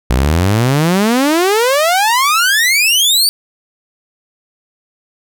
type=exponential sweep; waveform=sawtooth; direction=up; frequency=58.27 to 4682 Hz; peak=-6 dBFS; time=0.1-3.29 s; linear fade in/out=0 ms; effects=none